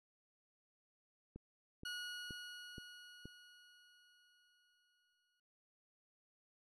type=click train; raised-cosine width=3 ms; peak=-37 dBFS; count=5; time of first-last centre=1.36-3.256 s; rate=2.11 Hz
type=tone with exponential decay; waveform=20% pulse; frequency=1453 Hz; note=F#6; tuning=32 cents flat; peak=-37 dBFS; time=1.85-5.4 s; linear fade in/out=5 ms; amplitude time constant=770 ms
effects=low-pass 9000 Hz 12 dB/octave